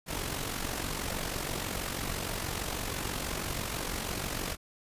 pink noise with amplitude modulation, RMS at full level -32 dBFS, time 0.06-4.57 s, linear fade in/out 50 ms, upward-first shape sine, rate 46.2 Hz, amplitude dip 60%, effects resampled to 32000 Hz

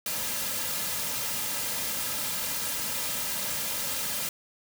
white noise with comb filter, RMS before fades -31 dBFS, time 0.06-4.29 s, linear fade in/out 2 ms, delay 2.7 ms, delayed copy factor -0.55, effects none

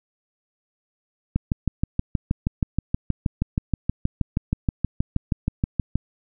click train, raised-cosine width 5 ms, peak -8 dBFS, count 30, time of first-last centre 1.36-5.956 s, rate 6.31 Hz, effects none

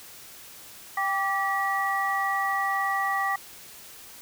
sine tone cluster, 787 / 1165 / 1931 Hz, G5 / D6 / B6, +7 / -14 / -39 cents, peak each -28 dBFS, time 0.97-3.36 s, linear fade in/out 5 ms, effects white hiss -46 dBFS RMS until 4.21 s

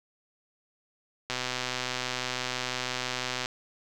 click train, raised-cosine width 0.2 ms, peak -13 dBFS, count 273, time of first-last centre 1.3-3.459 s, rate 126 Hz, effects none

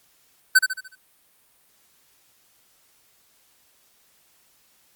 square tone with echo, 1525 Hz, G6, 48 cents flat, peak -11 dBFS, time 0.55-0.59 s, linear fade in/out 10 ms, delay 73 ms, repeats 5, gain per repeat -7 dB, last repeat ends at 0.955 s, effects white hiss -61 dBFS RMS until 4.95 s + Opus 48 kbps

